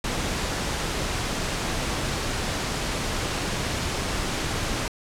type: noise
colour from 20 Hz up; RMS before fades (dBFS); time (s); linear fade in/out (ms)
pink; -27; 0.04-4.88; 2
effects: low-pass 8000 Hz 12 dB/octave